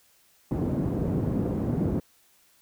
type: band-pass noise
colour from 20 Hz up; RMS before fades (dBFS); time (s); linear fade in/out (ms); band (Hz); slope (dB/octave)
pink; -27; 0.51-2; 2; 110 to 310; 12
effects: white hiss -62 dBFS RMS until 2.61 s